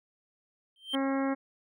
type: tone with exponential growth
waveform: triangle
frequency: 3136 Hz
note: G7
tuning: in tune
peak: -26 dBFS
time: 0.76-0.95 s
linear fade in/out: 1 ms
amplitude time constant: 41 ms
type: harmonic tone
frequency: 271.2 Hz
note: C#4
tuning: 38 cents flat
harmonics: 1 / 2 / 3 / 4 / 5 / 6 / 7 / 8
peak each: -28 / -34 / -38 / -40 / -42 / -44 / -45 / -46 dBFS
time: 0.93-1.35 s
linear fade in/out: 20 ms
effects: none